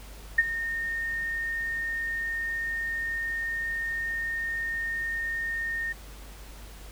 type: tone with ADSR envelope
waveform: sine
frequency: 1835 Hz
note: A#6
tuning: 28 cents flat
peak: -14 dBFS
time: 0.38-5.93 s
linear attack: 8 ms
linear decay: 33 ms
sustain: -14 dB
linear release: 12 ms
effects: added 50 Hz sine -43 dBFS peak until 6.91 s + pink hiss -49 dBFS RMS until 6.91 s